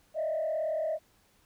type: tone with frequency modulation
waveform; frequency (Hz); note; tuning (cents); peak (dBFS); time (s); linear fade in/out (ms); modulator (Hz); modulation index
sine; 630; D#5; +21; -27; 0.14-0.99; 50; 37.8; 0.89
effects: tanh soft clip ceiling -24 dBFS + pink hiss -66 dBFS RMS until 1.45 s